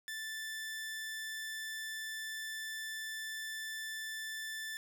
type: tone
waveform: sawtooth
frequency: 1761 Hz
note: A6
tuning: 1 cent sharp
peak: -36 dBFS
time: 0.08-4.77 s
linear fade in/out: 0 ms
effects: none